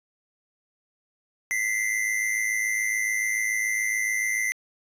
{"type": "tone pair together", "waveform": "square", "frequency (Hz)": [1972, 2079], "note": ["B6", "C7"], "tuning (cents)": [-3, -12], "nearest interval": "minor second", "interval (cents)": 91, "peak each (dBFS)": [-29, -26], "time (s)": [1.51, 4.52], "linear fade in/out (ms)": 0, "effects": ["resampled to 32000 Hz"]}